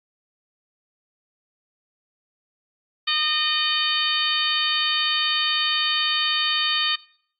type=harmonic tone with a mistuned harmonic; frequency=612 Hz; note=D#5; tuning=29 cents flat; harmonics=2 / 3 / 4 / 5 / 6 / 7; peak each=-29 / -29 / -29 / -24 / -25 / -28 dBFS; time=3.07-6.96 s; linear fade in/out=10 ms; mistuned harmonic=7; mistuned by=+82 cents; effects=noise-tail reverb RT60 0.6 s tail -22 dB re dry + AAC 48 kbps